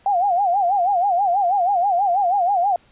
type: tone with vibrato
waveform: sine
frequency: 752 Hz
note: F#5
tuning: 28 cents sharp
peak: -15 dBFS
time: 0.06-2.76 s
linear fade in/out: 2 ms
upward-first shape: sine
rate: 6.2 Hz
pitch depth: 160 cents each way
effects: pink hiss -55 dBFS RMS until 2.91 s + resampled to 8000 Hz